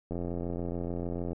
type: click train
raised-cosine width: 2 ms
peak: -22 dBFS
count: 107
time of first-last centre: 0.11-1.331 s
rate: 86.8 Hz
effects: none